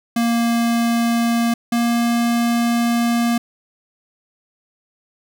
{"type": "tone pair in turn", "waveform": "square", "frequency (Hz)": [233.5, 235.4], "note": ["A#3", "A#3"], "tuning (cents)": [3, 17], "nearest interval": "unison", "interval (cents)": 14, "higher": "second", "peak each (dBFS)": -16, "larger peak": "neither", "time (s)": [[0.16, 1.54], [1.72, 3.38]], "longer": "second", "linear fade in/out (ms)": 5, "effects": []}